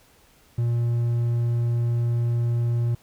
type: tone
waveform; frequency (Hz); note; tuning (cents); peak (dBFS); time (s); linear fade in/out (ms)
triangle; 118.4; A#2; +27; -18; 0.58-2.95; 5
effects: pink hiss -57 dBFS RMS until 3.02 s